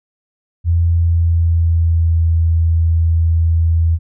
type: tone with pitch glide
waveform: sine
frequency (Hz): 84.6 to 82.48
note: E2 to E2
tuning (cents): +45 to +2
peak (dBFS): -10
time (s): 0.64-3.99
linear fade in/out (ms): 50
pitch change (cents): -43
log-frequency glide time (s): 0.83-2.24
effects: none